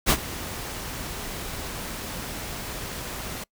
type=noise with ADSR envelope; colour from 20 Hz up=pink; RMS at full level=-17 dBFS; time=0.06-3.44 s; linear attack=38 ms; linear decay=66 ms; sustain=-17 dB; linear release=7 ms; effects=noise-tail reverb RT60 0.1 s tail -25 dB re dry